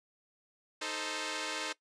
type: chord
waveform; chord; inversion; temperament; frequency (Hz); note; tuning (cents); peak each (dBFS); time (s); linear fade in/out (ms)
5% pulse; A diminished; second; equal; 311.1 / 440 / 523.3; Eb4 / A4 / C5; 0 / 0 / 0; -28; 0.81-1.73; 10
effects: noise-tail reverb RT60 0.1 s tail -19 dB re dry + resampled to 22050 Hz